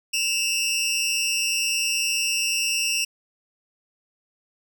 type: tone pair together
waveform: 20% pulse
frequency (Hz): 2638 / 2817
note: E7 / F7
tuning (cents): +1 / +14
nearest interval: minor second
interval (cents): 113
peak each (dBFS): -20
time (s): 0.13-3.05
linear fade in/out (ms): 10
effects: none